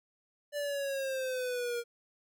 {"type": "exponential sweep", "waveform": "square", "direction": "down", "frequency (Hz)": [587.3, 469.7], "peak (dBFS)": -33, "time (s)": [0.52, 1.84], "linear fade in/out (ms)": 50, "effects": []}